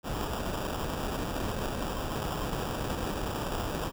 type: noise with sample-and-hold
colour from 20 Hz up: pink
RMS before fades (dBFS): -33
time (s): 0.03-3.92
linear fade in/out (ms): 50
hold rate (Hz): 2100
effects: none

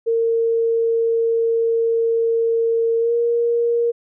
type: tone with pitch glide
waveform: sine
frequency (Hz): 458.2 to 470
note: A#4 to A#4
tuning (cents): -30 to +14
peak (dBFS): -15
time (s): 0.06-3.92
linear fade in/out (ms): 20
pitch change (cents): +44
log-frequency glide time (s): 2.99-3.13
effects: none

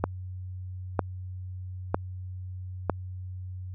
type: click train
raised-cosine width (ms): 1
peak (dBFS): -9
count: 4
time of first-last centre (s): 0.04-2.897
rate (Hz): 1.05
effects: added 92 Hz sine -35 dBFS peak until 3.74 s

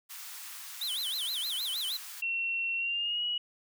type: high-pass noise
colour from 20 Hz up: white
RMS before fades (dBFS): -44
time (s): 0.09-2.22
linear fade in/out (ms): 20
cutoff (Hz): 930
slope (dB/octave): 24
type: tone with vibrato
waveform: square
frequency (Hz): 3520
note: A7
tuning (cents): 0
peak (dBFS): -32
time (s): 0.81-1.97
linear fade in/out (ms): 5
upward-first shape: sine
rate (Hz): 6.4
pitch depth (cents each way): 280
type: tone with pitch glide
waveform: sine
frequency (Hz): 2720 to 2915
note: F7 to F#7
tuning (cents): -46 to -26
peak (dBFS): -29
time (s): 2.22-3.38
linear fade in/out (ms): 5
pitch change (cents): +120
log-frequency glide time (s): 2.77-3.24
effects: none

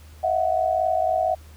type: tone cluster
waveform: sine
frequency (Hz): 639 / 683 / 741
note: D#5 / F5 / F#5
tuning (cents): +46 / -39 / +2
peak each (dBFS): -23 / -27 / -22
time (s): 0.23-1.35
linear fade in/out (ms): 10
effects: added 77 Hz sine -43 dBFS peak until 1.56 s + pink hiss -53 dBFS RMS until 1.56 s

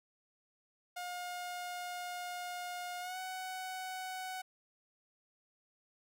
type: tone with pitch glide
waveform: sawtooth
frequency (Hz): 714 to 746.9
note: F5 to F#5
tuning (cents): +38 to +16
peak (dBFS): -36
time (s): 0.96-4.42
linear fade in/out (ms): 10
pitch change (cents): +78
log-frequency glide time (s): 3-3.18
effects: none

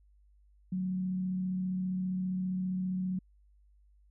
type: tone with frequency modulation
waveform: sine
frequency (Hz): 185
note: F#3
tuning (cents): 0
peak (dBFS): -30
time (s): 0.72-3.19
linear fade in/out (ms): 5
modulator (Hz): 35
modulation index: 0.21
effects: added 50 Hz sine -60 dBFS peak until 4.1 s

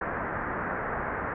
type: low-pass noise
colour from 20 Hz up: white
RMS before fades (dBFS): -32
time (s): 0.01-1.34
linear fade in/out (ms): 5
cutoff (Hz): 1800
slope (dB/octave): 48
effects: none

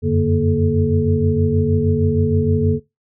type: tone cluster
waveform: sine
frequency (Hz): 89.6 / 96 / 145.8 / 234.5 / 431.4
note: F2 / G2 / D3 / A#3 / A4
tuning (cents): +45 / -36 / -12 / +11 / -34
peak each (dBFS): -20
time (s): 0.02-2.8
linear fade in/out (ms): 50
effects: noise-tail reverb RT60 0.2 s tail -20 dB re dry

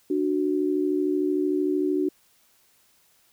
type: tone pair together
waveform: sine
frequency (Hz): 296.8 / 370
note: D4 / F#4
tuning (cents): +18 / 0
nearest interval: major third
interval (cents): 382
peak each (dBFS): -24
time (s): 0.1-2.09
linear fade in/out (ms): 5
effects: white hiss -62 dBFS RMS until 3.32 s

